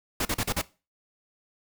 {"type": "noise bursts", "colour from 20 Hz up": "pink", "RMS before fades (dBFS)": -27, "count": 5, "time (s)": [0.2, 0.616], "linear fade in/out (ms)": 5, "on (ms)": 52, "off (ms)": 39, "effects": ["noise-tail reverb RT60 0.3 s tail -19 dB re dry"]}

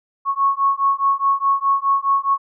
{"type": "beating tone pair", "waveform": "sine", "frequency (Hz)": [1100, 1104.8], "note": ["C#6", "C#6"], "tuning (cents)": [-14, -6], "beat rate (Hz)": 4.8, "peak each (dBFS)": -18, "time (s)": [0.25, 2.38], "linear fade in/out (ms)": 50, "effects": []}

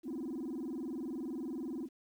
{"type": "tone with vibrato", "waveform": "sine", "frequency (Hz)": 287.6, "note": "D4", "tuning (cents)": -36, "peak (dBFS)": -35, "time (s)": [0.03, 1.89], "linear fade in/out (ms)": 50, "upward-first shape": "square", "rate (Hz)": 20, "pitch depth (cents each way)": 250, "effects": ["tanh soft clip ceiling -35 dBFS", "11-bit"]}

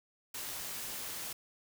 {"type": "noise", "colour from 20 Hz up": "white", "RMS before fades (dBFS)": -41, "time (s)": [0.34, 1.33], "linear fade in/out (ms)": 5, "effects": []}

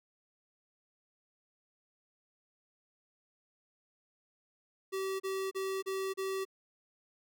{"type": "tone bursts", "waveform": "square", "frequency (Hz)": 384.3, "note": "G4", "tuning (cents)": -34, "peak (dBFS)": -34, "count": 5, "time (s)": [4.92, 6.452], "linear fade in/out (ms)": 20, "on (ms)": 280, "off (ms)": 33, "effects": []}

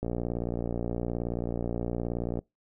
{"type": "click train", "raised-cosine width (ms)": 2, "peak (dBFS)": -18, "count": 140, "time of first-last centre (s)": [0.03, 2.39], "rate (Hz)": 58.9, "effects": ["noise-tail reverb RT60 0.2 s tail -25 dB re dry"]}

